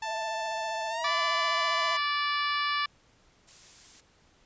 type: tone with pitch glide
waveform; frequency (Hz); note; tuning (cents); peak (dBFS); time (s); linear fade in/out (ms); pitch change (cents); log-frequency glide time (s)
sawtooth; 883 to 1008.5; A5 to B5; +6 to +36; -28; 0.02-1.97; 5; +230; 0.89-1.12
type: tone with vibrato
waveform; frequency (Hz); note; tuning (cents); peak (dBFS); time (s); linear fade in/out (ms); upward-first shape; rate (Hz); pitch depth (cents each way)
sine; 659.3; E5; 0; -35; 0.04-1.99; 50; triangle; 15; 58
type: harmonic tone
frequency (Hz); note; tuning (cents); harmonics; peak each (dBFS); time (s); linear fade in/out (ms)
582; D5; -16; 2 / 3 / 4 / 5 / 6 / 7 / 8 / 9; -29 / -33 / -35 / -37 / -39 / -40 / -41 / -42; 1.04-2.86; 5
type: noise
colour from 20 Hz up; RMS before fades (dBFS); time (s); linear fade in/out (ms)
blue; -48; 3.47-4.01; 10
effects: pink hiss -63 dBFS RMS until 4.45 s + resampled to 16000 Hz